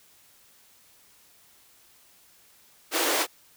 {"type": "high-pass noise", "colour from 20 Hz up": "pink", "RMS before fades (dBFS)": -25, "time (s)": [2.91, 3.27], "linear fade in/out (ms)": 50, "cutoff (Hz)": 290, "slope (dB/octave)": 96, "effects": ["white hiss -58 dBFS RMS until 3.56 s"]}